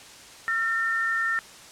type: tone pair together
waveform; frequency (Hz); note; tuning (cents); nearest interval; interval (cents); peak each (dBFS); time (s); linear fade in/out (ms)
sine; 1365 / 1812.1; F6 / A#6; -40 / -49; perfect fourth; 491; -28 / -24; 0.48-1.39; 0
effects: white hiss -46 dBFS RMS until 1.71 s + low-pass 8000 Hz 12 dB/octave